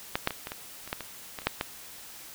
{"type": "clicks", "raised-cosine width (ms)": 0.3, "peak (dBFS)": [-10, -8, -18, -19, -19, -25, -13, -20, -20, -28, -7, -12], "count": 12, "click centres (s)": [0.155, 0.274, 0.307, 0.471, 0.519, 0.876, 0.929, 1.007, 1.388, 1.419, 1.47, 1.611], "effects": ["white hiss -46 dBFS RMS until 2.34 s"]}